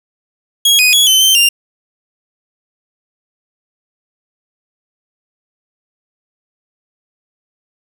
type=tone with pitch steps; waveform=sawtooth; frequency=3304 / 2493 / 3360 / 3061 / 3107 / 2792 Hz; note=G#7 / D#7 / G#7 / G7 / G7 / F7; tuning=-10 / +3 / +19 / -42 / -16 / -1 cents; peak=-4 dBFS; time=0.65-1.49 s; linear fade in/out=5 ms; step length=140 ms; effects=none